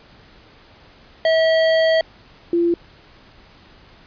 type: tone pair in turn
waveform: square / sine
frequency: 646 / 342.2 Hz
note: E5 / F4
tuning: -35 / -35 cents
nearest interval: major seventh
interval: 1100 cents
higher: first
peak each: -14 dBFS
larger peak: neither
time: 1.25-2.01 / 2.53-2.74 s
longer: first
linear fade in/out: 2 ms
effects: pink hiss -48 dBFS RMS until 4.06 s + resampled to 11025 Hz